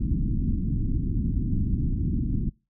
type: low-pass noise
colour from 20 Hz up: pink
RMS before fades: -25 dBFS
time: 0-2.5 s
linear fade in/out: 10 ms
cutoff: 290 Hz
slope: 48 dB/octave
effects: noise-tail reverb RT60 0.3 s tail -26 dB re dry